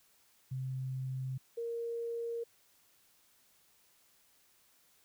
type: tone pair in turn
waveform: sine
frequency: 130.81 / 466.2 Hz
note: C3 / A#4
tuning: 0 / 0 cents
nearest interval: octave + minor seventh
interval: 2200 cents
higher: second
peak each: -35 / -35 dBFS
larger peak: neither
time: 0.51-1.38 / 1.57-2.44 s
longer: neither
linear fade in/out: 10 ms
effects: white hiss -68 dBFS RMS until 5.04 s